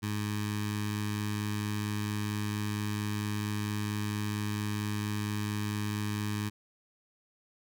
15% pulse tone with notch filter, 104.4 Hz, G#2, 10 cents sharp, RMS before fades -33 dBFS, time 0.02-6.5 s, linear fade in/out 20 ms, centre 540 Hz, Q 0.6, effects none

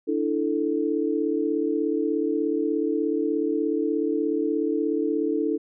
sine chord, D suspended second, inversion none, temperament just, 293.7 / 330.4 / 440.5 Hz, D4 / E4 / A4, 0 / +4 / +2 cents, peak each -26 dBFS, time 0.07-5.58 s, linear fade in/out 20 ms, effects none

